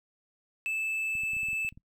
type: tone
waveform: triangle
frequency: 2627 Hz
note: E7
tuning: 7 cents flat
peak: -27 dBFS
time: 0.66-1.69 s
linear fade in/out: 0 ms
type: clicks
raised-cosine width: 5 ms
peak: -37 dBFS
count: 10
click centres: 1.153 / 1.235 / 1.334 / 1.367 / 1.432 / 1.486 / 1.531 / 1.649 / 1.725 / 1.775 s
effects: noise-tail reverb RT60 0.1 s tail -23 dB re dry